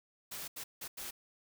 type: noise bursts at uneven times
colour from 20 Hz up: white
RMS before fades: -43 dBFS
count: 4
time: 0.31-0.48 / 0.56-0.64 / 0.81-0.88 / 0.97-1.11 s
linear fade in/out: 10 ms
effects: none